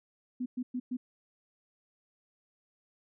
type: tone bursts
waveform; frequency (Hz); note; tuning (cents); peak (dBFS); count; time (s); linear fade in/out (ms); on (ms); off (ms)
sine; 250; B3; +21; -31; 4; 0.4-0.97; 10; 60; 110
effects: none